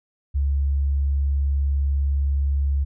sine tone, 69.8 Hz, C#2, 13 cents sharp, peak -18 dBFS, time 0.34-2.85 s, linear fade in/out 20 ms, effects none

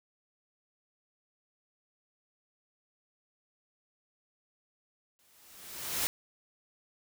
white noise with exponential growth, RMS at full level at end -29 dBFS, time 5.19-6.07 s, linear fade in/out 0 ms, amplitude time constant 190 ms, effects none

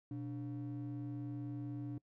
triangle ring-modulated tone, 207.7 Hz, G#3, in tune, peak -34 dBFS, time 0.11-1.98 s, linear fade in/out 2 ms, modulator 84.9 Hz, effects noise-tail reverb RT60 0.1 s tail -25 dB re dry + tanh soft clip ceiling -33 dBFS

